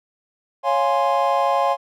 triangle chord, Db major seventh, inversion none, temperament equal, 554.4 / 698.5 / 830.6 / 1046.5 Hz, Db5 / F5 / Ab5 / C6, 0 / 0 / 0 / 0 cents, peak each -20 dBFS, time 0.63-1.77 s, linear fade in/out 50 ms, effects none

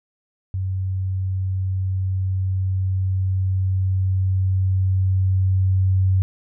sine tone with level ramp, 94.4 Hz, F#2, 35 cents sharp, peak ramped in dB -21 to -14 dBFS, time 0.54-6.22 s, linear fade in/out 0 ms, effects none

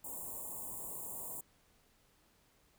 white band-stop noise, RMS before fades -44 dBFS, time 0.04-1.41 s, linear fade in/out 5 ms, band 1100 to 7100 Hz, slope 96 dB/octave, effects pink hiss -70 dBFS RMS until 2.78 s

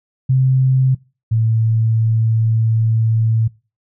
sine tone pair in turn, 130.81 / 112.16 Hz, C3 / A2, 0 / +34 cents, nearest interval minor third, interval 266 cents, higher first, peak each -10 / -12 dBFS, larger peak first, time 0.29-0.95 / 1.31-3.48 s, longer second, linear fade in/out 10 ms, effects noise-tail reverb RT60 0.3 s tail -22 dB re dry

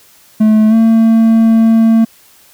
triangle tone with pitch glide, 216.4 to 225.3 Hz, A3 to A3, -29 to +41 cents, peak -3 dBFS, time 0.4-2.05 s, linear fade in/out 10 ms, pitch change +70 cents, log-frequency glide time 0.69-0.74 s, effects white hiss -45 dBFS RMS until 2.53 s

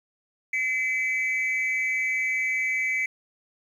sine tone pair together, 2045 / 2295 Hz, C7 / D7, -40 / -40 cents, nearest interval major second, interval 200 cents, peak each -24 dBFS, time 0.53-3.06 s, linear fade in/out 5 ms, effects tanh soft clip ceiling -20 dBFS + 9-bit

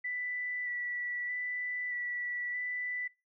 sine tone with vibrato, 1969 Hz, B6, 6 cents flat, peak -33 dBFS, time 0.04-3.08 s, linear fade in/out 10 ms, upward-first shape square, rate 0.8 Hz, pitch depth 13 cents each way, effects noise-tail reverb RT60 0.3 s tail -24 dB re dry

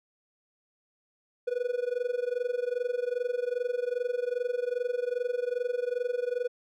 triangle tone with amplitude modulation, 490.1 Hz, B4, 13 cents flat, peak -22 dBFS, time 1.47-6.48 s, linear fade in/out 10 ms, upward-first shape sine, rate 22.5 Hz, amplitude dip 90%, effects none

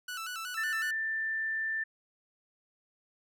sawtooth tone with vibrato, 1399 Hz, F6, 3 cents sharp, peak -33 dBFS, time 0.08-0.91 s, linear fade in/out 5 ms, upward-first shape square, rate 5.4 Hz, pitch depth 94 cents each way
sine tone, 1777 Hz, A6, 17 cents sharp, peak -30 dBFS, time 0.57-1.84 s, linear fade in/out 10 ms
effects none

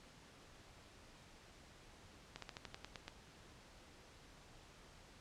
slowing click train, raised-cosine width 0.2 ms, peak -29 dBFS, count 9, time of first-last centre 2.36-3.08 s, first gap 63 ms, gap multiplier 1.1, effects pink hiss -61 dBFS RMS until 5.2 s + low-pass 7000 Hz 12 dB/octave

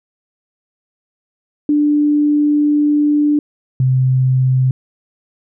sine tone pair in turn, 295.3 / 129.66 Hz, D4 / C3, +10 / -15 cents, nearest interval octave + major second, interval 1425 cents, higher first, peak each -10 dBFS, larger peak neither, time 1.69-3.39 / 3.8-4.71 s, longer first, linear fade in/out 2 ms, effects none

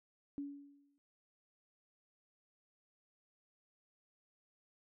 sine tone with exponential decay, 283.5 Hz, C#4, 39 cents sharp, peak -37 dBFS, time 0.38-0.98 s, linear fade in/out 0 ms, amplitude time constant 130 ms, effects none

